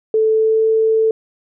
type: tone with pitch glide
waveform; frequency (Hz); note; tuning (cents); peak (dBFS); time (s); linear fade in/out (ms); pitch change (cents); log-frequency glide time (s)
sine; 438.7 to 442.8; A4 to A4; -5 to +11; -11; 0.14-1.11; 2; +16; 0.31-0.66
effects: none